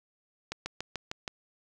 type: slowing click train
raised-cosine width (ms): 0.2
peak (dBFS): -17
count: 6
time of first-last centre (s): 0.52-1.278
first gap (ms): 140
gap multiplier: 1.04
effects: none